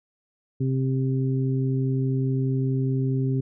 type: harmonic tone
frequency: 132.1 Hz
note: C3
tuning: 17 cents sharp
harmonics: 1 / 2 / 3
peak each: -22 / -28 / -32 dBFS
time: 0.6-3.41 s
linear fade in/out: 10 ms
effects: none